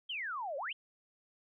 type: exponential two-way sweep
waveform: sine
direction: down then up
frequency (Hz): 3281 to 523.3 to 3281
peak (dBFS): -36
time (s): 0.09-0.73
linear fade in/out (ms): 10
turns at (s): 0.57
effects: none